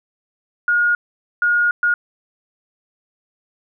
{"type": "tone bursts at uneven times", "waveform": "sine", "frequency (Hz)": 1433, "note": "F6", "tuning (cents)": 44, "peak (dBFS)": -13, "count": 3, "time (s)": [[0.68, 0.95], [1.42, 1.71], [1.83, 1.94]], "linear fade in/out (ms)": 2, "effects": []}